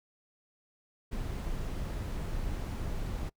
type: noise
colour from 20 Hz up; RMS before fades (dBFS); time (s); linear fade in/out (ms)
brown; -35; 1.11-3.3; 20
effects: noise-tail reverb RT60 0.1 s tail -24 dB re dry